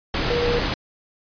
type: tone in noise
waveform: sine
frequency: 479.5 Hz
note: A#4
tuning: 49 cents sharp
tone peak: -20 dBFS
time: 0.3-0.59 s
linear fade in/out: 2 ms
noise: pink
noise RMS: -23 dBFS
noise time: 0.14-0.74 s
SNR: 0 dB
effects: resampled to 11025 Hz